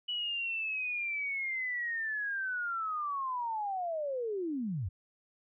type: linear sweep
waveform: sine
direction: down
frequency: 2960 to 77.78 Hz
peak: -32 dBFS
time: 0.08-4.89 s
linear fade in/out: 10 ms
effects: none